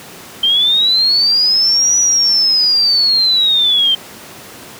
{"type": "linear two-way sweep", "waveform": "sine", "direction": "up then down", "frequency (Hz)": [3121, 5890, 3121], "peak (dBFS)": -9, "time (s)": [0.43, 3.95], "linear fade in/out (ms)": 5, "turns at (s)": 1.97, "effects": ["pink hiss -34 dBFS RMS until 4.79 s", "high-pass 150 Hz 12 dB/octave"]}